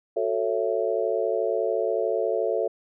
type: chord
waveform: sine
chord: F# minor seventh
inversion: none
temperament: just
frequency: 370 / 444 / 555 / 666 Hz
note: F#4 / A4 / C#5 / E5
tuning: 0 / +16 / +2 / +18 cents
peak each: -30 / -26 / -28 / -28 dBFS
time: 0.16-2.68 s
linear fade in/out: 10 ms
effects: none